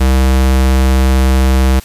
square tone, 65.41 Hz, C2, in tune, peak -8 dBFS, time 0-1.8 s, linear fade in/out 10 ms, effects white hiss -37 dBFS RMS until 1.84 s + resampled to 32000 Hz

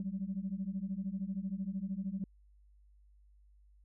sine beating tone pair, 185.7 / 198.7 Hz, F#3 / G3, +7 / +24 cents, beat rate 13 Hz, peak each -38 / -37 dBFS, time 0-2.24 s, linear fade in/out 2 ms, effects tanh soft clip ceiling -28 dBFS + added 50 Hz sine -60 dBFS peak until 3.84 s

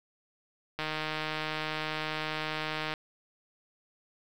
click train, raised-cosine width 0.3 ms, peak -17 dBFS, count 334, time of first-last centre 0.79-2.938 s, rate 155 Hz, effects 8-bit

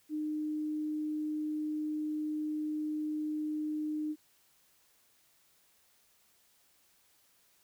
sine tone, 305 Hz, D#4, 34 cents flat, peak -32 dBFS, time 0.09-4.16 s, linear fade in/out 50 ms, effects white hiss -68 dBFS RMS until 7.63 s

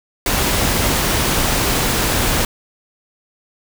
pink noise, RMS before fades -17 dBFS, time 0.26-2.45 s, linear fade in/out 2 ms, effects none

